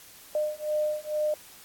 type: beating tone pair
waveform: sine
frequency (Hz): 605 / 607.2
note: D#5 / D#5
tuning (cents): -49 / -42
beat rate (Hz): 2.2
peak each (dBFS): -29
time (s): 0.35-1.34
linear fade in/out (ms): 2
effects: white hiss -50 dBFS RMS until 1.64 s + AAC 64 kbps